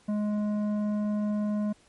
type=tone with tanh clipping; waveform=sine; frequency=209.2 Hz; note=G#3; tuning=13 cents sharp; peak=-27 dBFS; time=0.08-1.73 s; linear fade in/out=10 ms; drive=10 dB; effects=pink hiss -61 dBFS RMS until 1.88 s + MP3 48 kbps